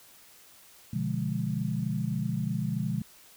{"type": "chord", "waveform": "sine", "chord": "B diminished seventh", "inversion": "none", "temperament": "equal", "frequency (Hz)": [123.47, 146.83, 174.61, 207.7], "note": ["B2", "D3", "F3", "Ab3"], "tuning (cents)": [0, 0, 0, 0], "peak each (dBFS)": -33, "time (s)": [0.93, 3.02], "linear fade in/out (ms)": 5, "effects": ["white hiss -55 dBFS RMS until 3.36 s"]}